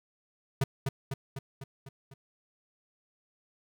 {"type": "tone with echo", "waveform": "square", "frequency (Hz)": 135.4, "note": "C#3", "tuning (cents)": -40, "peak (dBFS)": -24, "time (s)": [0.61, 0.64], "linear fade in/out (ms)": 5, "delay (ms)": 250, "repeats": 6, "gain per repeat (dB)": -4, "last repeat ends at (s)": 2.14, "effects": []}